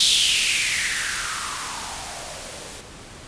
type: noise with band-pass filter sweep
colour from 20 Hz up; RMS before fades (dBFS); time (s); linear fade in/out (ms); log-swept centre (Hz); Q
violet; -24; 0-2.81; 5; 3700 to 420; 5.1
effects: pink hiss -41 dBFS RMS until 3.27 s + resampled to 22050 Hz